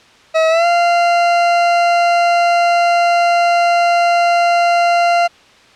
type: tone with pitch glide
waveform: 40% pulse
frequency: 642 to 692.1 Hz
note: E5 to F5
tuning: -46 to -16 cents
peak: -9 dBFS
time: 0.34-5.28 s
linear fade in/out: 20 ms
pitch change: +130 cents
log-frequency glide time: 0.49-0.66 s
effects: white hiss -45 dBFS RMS until 5.75 s + low-pass 4000 Hz 12 dB/octave